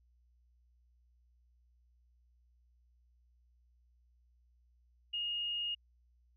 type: tone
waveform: sine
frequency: 2855 Hz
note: F7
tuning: 37 cents sharp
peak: -34 dBFS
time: 5.13-5.75 s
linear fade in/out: 10 ms
effects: added 60 Hz sine -66 dBFS peak until 6.36 s